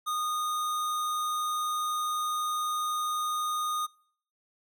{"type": "tone", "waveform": "square", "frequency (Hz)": 1231, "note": "D#6", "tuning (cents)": -19, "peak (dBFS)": -29, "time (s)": [0.06, 3.87], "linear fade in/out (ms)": 20, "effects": ["noise-tail reverb RT60 0.6 s tail -25 dB re dry"]}